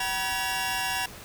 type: tone cluster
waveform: sawtooth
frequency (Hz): 759 / 967 / 1688 / 2765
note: F#5 / B5 / G#6 / F7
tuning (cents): +44 / -37 / +28 / -18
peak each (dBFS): -29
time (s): 0-1.06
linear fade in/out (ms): 5
effects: pink hiss -44 dBFS RMS until 1.24 s